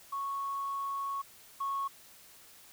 sine tone pair in turn, 1106 / 1101.7 Hz, C#6 / C#6, -4 / -11 cents, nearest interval unison, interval 7 cents, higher first, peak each -32 / -30 dBFS, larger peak second, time 0.12-1.22 / 1.6-1.88 s, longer first, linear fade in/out 10 ms, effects tanh soft clip ceiling -27 dBFS + white hiss -56 dBFS RMS until 2.72 s

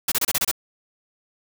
white noise bursts, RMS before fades -21 dBFS, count 7, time 0.08-0.514 s, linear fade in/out 5 ms, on 38 ms, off 28 ms, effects none

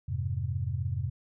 sine chord, F minor, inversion none, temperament equal, 87.31 / 103.83 / 130.81 Hz, F2 / Ab2 / C3, 0 / 0 / 0 cents, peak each -33 dBFS, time 0.08-1.1 s, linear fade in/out 10 ms, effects none

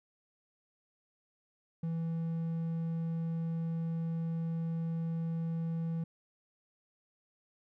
triangle tone, 164.81 Hz, E3, in tune, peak -30 dBFS, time 1.83-6.04 s, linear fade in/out 5 ms, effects none

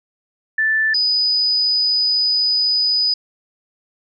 sine tone pair in turn, 1760 / 4978 Hz, A6 / D#8, 0 / 0 cents, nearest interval octave + tritone, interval 1800 cents, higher second, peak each -14 dBFS, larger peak neither, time 0.58-0.94 / 0.94-3.14 s, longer second, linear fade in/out 5 ms, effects none

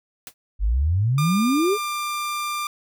white noise with exponential decay, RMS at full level -32 dBFS, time 0.27-0.34 s, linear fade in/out 1 ms, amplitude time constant 15 ms
sine exponential sweep, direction up, 46.25 to 440 Hz, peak -17 dBFS, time 0.59-1.78 s, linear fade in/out 50 ms
sawtooth tone with pitch glide, 1200 to 1191 Hz, D6 to D6, +37 to +24 cents, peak -21 dBFS, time 1.18-2.67 s, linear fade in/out 2 ms, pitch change -13 cents, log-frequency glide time 1.54-1.89 s
effects none

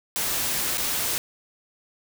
white noise with dropouts, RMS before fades -26 dBFS, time 0.16-1.18 s, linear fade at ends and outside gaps 0 ms, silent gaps 0.773-0.78 s, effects none

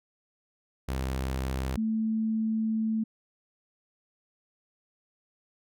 sawtooth / sine tone pair in turn, 65.6 / 220.7 Hz, C2 / A3, +5 / +5 cents, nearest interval octave + major sixth, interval 2100 cents, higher second, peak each -25 dBFS, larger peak neither, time 0.88-1.77 / 1.77-3.04 s, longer second, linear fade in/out 10 ms, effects none

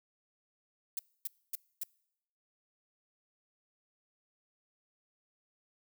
violet noise bursts, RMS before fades -36 dBFS, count 4, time 0.97-1.834 s, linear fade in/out 2 ms, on 21 ms, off 260 ms, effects noise-tail reverb RT60 0.8 s tail -25 dB re dry

